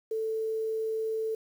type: tone with quantisation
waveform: sine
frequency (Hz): 442.2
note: A4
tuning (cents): +9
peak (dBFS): -28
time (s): 0.11-1.35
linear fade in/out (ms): 5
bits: 9
effects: none